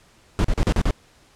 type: noise bursts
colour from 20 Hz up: brown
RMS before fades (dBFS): -18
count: 6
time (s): 0.39-0.909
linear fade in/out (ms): 0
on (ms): 54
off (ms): 39
effects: pink hiss -55 dBFS RMS until 1.35 s + low-pass 9000 Hz 12 dB/octave